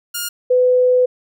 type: tone pair in turn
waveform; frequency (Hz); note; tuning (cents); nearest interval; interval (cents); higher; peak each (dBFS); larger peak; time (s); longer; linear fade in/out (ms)
5% pulse / sine; 1419 / 501.7; F6 / B4; +27 / +27; octave + tritone; 1800; first; -10; neither; 0.14-0.29 / 0.5-1.06; second; 10
effects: none